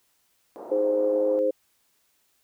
pink band-pass noise, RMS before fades -40 dBFS, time 0.56-1.39 s, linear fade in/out 0 ms, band 330 to 810 Hz, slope 24 dB/octave
harmonic tone, 104.6 Hz, G#2, 13 cents sharp, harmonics 3 / 4 / 5, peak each -30 / -29 / -21 dBFS, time 0.71-1.51 s, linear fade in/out 10 ms
effects white hiss -68 dBFS RMS until 2.43 s

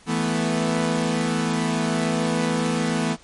sawtooth chord, E suspended fourth, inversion none, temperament equal, 164.81 / 220 / 246.9 Hz, E3 / A3 / B3, 0 / 0 / 0 cents, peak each -21 dBFS, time 0.06-3.17 s, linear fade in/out 50 ms, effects pink hiss -51 dBFS RMS until 3.23 s + MP3 48 kbps

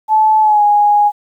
sine tone with pitch glide, 867 to 827.8 Hz, A5 to G#5, -26 to -6 cents, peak -7 dBFS, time 0.08-1.12 s, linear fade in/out 50 ms, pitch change -80 cents, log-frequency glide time 0.41-0.63 s, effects 8-bit

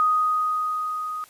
sine tone with level ramp, 1247 Hz, D#6, 3 cents sharp, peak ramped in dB -16 to -28 dBFS, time 0-1.24 s, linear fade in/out 0 ms, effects white hiss -52 dBFS RMS until 1.29 s + resampled to 32000 Hz

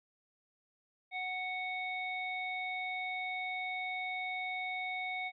harmonic tone, 740 Hz, F#5, in tune, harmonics 1 / 3 / 5, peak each -40 / -37 / -48 dBFS, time 1.11-5.32 s, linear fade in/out 50 ms, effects none

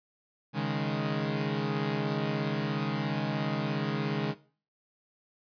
sawtooth chord, C# suspended second, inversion none, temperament equal, 138.59 / 155.56 / 207.7 Hz, C#3 / D#3 / G#3, 0 / 0 / 0 cents, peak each -29 dBFS, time 0.53-4.35 s, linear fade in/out 50 ms, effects noise-tail reverb RT60 0.4 s tail -17 dB re dry + resampled to 11025 Hz

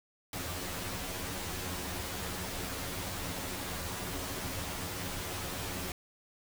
pink noise with comb filter, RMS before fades -38 dBFS, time 0.33-5.92 s, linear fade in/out 2 ms, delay 11 ms, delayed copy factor +0.85, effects none

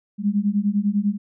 sine beating tone pair, 199.4 / 209.4 Hz, G3 / G#3, +30 / +15 cents, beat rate 10 Hz, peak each -21 dBFS, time 0.18-1.18 s, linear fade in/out 50 ms, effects none

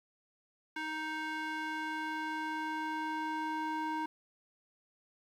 square tone with band-pass filter sweep, 312.6 Hz, D#4, 8 cents sharp, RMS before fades -37 dBFS, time 0.76-4.06 s, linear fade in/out 5 ms, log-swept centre 1700 to 970 Hz, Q 1.5, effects 11-bit

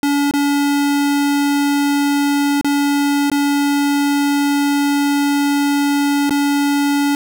square tone with dropouts, 285.3 Hz, C#4, 50 cents sharp, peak -14 dBFS, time 0.03-7.15 s, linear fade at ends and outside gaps 1 ms, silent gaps 0.311-0.337 / 2.612-2.645 / 3.3-3.316 / 6.295-6.307 s, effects none

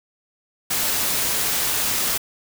white noise, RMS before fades -22 dBFS, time 0.7-2.18 s, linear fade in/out 10 ms, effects none

